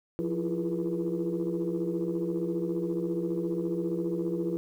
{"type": "tone cluster", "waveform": "sine", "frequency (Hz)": [175, 328.8, 343.5, 415.4, 484.1], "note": ["F3", "E4", "F4", "G#4", "B4"], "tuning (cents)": [4, -4, -29, 0, -35], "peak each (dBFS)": [-33, -33, -31, -37, -36], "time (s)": [0.19, 4.57], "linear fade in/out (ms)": 0, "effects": ["tanh soft clip ceiling -20 dBFS", "10-bit"]}